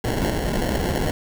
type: noise with sample-and-hold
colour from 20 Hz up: pink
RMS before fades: -23 dBFS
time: 0.04-1.11 s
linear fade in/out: 0 ms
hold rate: 1225 Hz
effects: none